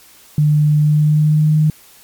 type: tone with pitch glide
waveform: sine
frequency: 150 to 154.04 Hz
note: D3 to D#3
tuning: +37 to -17 cents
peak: -9 dBFS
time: 0.38-1.7 s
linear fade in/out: 2 ms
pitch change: +46 cents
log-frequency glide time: 0.8-1.57 s
effects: white hiss -45 dBFS RMS until 2.03 s + MP3 96 kbps